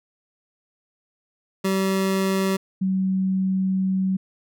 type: tone pair in turn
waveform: 25% pulse / sine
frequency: 192 / 189.36 Hz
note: G3 / F#3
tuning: -36 / +40 cents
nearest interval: unison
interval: 24 cents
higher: first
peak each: -16 / -19 dBFS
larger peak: first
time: 1.64-2.57 / 2.81-4.17 s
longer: second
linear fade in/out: 10 ms
effects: none